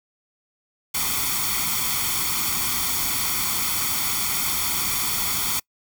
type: noise with comb filter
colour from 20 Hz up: white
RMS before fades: -24 dBFS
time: 0.94-5.6 s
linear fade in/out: 10 ms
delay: 0.89 ms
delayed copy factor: +0.75
effects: noise-tail reverb RT60 0.1 s tail -26 dB re dry